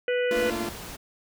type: harmonic tone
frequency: 493.1 Hz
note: B4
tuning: 3 cents flat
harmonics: 1 / 3 / 4 / 5 / 6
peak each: -23 / -33 / -35 / -37 / -39 dBFS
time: 0.08-0.5 s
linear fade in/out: 2 ms
type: chord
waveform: sawtooth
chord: Bb major seventh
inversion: third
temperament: equal with one note detuned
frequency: 220 / 233.1 / 293.7 / 344 Hz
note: A3 / Bb3 / D4 / F4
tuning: 0 / 0 / 0 / -26 cents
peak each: -32 / -32 / -33 / -27 dBFS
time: 0.31-0.69 s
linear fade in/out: 2 ms
type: noise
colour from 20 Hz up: pink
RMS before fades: -39 dBFS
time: 0.35-0.97 s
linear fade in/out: 20 ms
effects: none